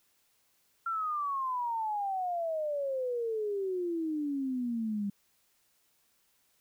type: exponential sweep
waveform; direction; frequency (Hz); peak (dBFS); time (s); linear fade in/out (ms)
sine; down; 1372 to 198.1; -30; 0.86-5.1; 5
effects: white hiss -71 dBFS RMS until 6.6 s